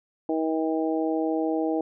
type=harmonic tone; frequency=159.6 Hz; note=D#3; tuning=44 cents sharp; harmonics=2 / 3 / 4 / 5; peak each=-25 / -29 / -31 / -33 dBFS; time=0.29-1.81 s; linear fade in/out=2 ms; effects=none